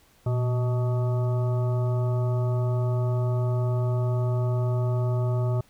harmonic tone with a mistuned harmonic, 125.2 Hz, B2, 24 cents sharp, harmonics 1 / 3 / 5 / 7 / 9 / 10, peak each -22 / -34 / -34 / -42 / -44 / -45 dBFS, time 0.26-5.61 s, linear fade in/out 5 ms, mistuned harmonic 1, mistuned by -84 cents, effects pink hiss -60 dBFS RMS until 5.69 s

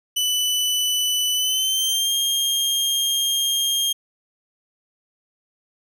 sawtooth tone with pitch glide, 2985 to 3218 Hz, F#7 to G7, +15 to +45 cents, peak -16 dBFS, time 0.16-3.93 s, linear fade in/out 10 ms, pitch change +130 cents, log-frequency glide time 1.34-2.14 s, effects none

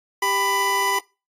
25% pulse tone pair together, 394.5 / 994 Hz, G4 / B5, +11 / +11 cents, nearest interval octave + major third, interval 1600 cents, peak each -23 / -16 dBFS, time 0.22-0.99 s, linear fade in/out 5 ms, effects noise-tail reverb RT60 0.3 s tail -24 dB re dry + AAC 48 kbps

